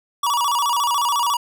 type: tone with vibrato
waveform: square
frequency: 1044 Hz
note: C6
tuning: 4 cents flat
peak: -18 dBFS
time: 0.23-1.37 s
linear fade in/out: 5 ms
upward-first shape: square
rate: 14 Hz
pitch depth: 150 cents each way
effects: none